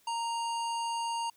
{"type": "harmonic tone with a mistuned harmonic", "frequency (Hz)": 927, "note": "A#5", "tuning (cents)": -10, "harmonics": [1, 3, 5, 7, 9, 10], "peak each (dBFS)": [-31, -41, -45, -48, -50, -51], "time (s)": [0.07, 1.3], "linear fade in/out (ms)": 5, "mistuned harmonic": 3, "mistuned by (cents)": 18, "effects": ["white hiss -66 dBFS RMS until 1.36 s"]}